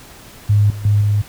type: tone with level steps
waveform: sine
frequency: 103.5 Hz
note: G#2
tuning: 5 cents flat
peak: -9 / -25 / -10 / -12 dBFS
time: 0.49-1.22 s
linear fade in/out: 10 ms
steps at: 0.7 / 0.85 / 1.01 s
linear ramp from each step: 2 ms
effects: pink hiss -40 dBFS RMS until 1.28 s